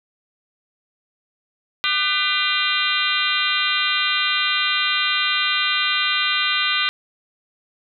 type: harmonic tone with a mistuned harmonic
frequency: 400 Hz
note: G4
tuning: 35 cents sharp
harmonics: 3 / 4 / 5 / 6 / 7 / 8 / 9 / 10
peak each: -26 / -26 / -26 / -26 / -26 / -26 / -26 / -26 dBFS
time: 1.84-6.89 s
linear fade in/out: 0 ms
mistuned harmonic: 4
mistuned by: -100 cents
effects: none